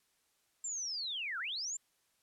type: linear two-way sweep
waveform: sine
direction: down then up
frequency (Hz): 7459 to 1300 to 7459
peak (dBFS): -36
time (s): 0.64-1.77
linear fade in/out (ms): 5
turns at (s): 1.39
effects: white hiss -75 dBFS RMS until 2.22 s + low-pass 12000 Hz 12 dB/octave